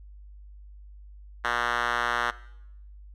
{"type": "tone with band-pass filter", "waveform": "5% pulse", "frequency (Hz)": 120, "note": "B2", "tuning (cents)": -49, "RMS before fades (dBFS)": -27, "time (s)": [1.44, 2.31], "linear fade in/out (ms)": 10, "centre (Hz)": 1700, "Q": 1.8, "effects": ["noise-tail reverb RT60 0.8 s tail -19 dB re dry", "added 50 Hz sine -44 dBFS peak until 3.14 s"]}